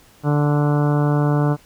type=harmonic tone with a mistuned harmonic; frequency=146.83 Hz; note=D3; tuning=in tune; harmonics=1 / 2 / 3 / 4 / 5 / 6 / 7 / 8 / 9 / 10; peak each=-16 / -22 / -26 / -28 / -30 / -32 / -33 / -34 / -35 / -36 dBFS; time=0.23-1.57 s; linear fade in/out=50 ms; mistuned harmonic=8; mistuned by=-15 cents; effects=pink hiss -51 dBFS RMS until 1.65 s